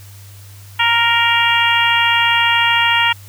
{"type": "harmonic tone", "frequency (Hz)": 466.9, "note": "A#4", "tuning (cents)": 3, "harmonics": [2, 3, 4, 5, 6, 7], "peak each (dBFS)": [-17, -20, -18, -19, -17, -21], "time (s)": [0.79, 3.13], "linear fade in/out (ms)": 10, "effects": ["added 99 Hz sine -36 dBFS peak until 3.28 s", "white hiss -44 dBFS RMS until 3.28 s"]}